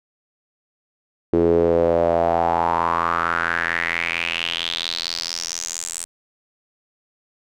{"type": "tone with band-pass filter sweep", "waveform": "sawtooth", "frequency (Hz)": 84.4, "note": "E2", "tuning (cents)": 41, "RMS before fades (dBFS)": -21, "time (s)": [1.33, 6.05], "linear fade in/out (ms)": 0, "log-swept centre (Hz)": [370, 8400], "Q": 5.2, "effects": []}